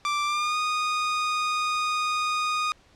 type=tone with pitch glide; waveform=sawtooth; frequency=1174.7 to 1235.2 Hz; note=D6 to D#6; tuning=0 to -13 cents; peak=-20 dBFS; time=0.05-2.72 s; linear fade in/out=0 ms; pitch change=+87 cents; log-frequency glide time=0.25-0.57 s; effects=pink hiss -58 dBFS RMS until 2.95 s + low-pass 6000 Hz 12 dB/octave